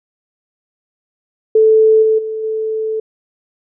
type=tone with level steps; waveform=sine; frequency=438.5 Hz; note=A4; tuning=6 cents flat; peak=-6 / -9 / -19 / -16 dBFS; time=1.55-3 s; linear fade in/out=5 ms; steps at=2.02 / 2.18 / 2.43 s; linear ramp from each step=10 ms; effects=none